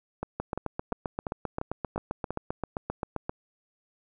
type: two click trains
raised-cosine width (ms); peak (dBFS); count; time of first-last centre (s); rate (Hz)
1; -17 / -16; 7 / 23; 0.23-2.306 / 0.4-3.295; 2.89 / 7.6
effects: none